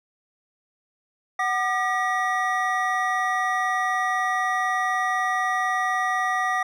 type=tone cluster; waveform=triangle; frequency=746 / 1207 / 1918 Hz; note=F#5 / D6 / A#6; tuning=+14 / +47 / +49 cents; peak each=-24 dBFS; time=1.39-6.63 s; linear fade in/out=5 ms; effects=none